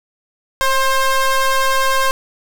30% pulse ring-modulated tone, 531 Hz, C5, 25 cents sharp, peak -7 dBFS, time 0.61-2.11 s, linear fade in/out 0 ms, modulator 526 Hz, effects none

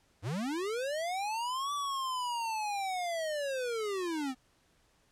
square linear two-way sweep, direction up then down, 87.31 to 1163 to 248.5 Hz, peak -33 dBFS, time 0.22-4.35 s, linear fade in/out 50 ms, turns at 1.73 s, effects pink hiss -69 dBFS RMS until 5.11 s + low-pass 10000 Hz 12 dB/octave

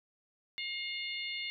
harmonic tone, 713 Hz, F5, 36 cents sharp, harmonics 3 / 4 / 5 / 6, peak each -39 / -41 / -43 / -45 dBFS, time 0.58-1.5 s, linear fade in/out 0 ms, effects none

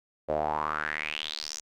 sawtooth tone with band-pass filter sweep, 76.3 Hz, D#2, 33 cents flat, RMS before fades -32 dBFS, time 0.28-1.61 s, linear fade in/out 20 ms, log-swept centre 550 to 6600 Hz, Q 5.6, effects none

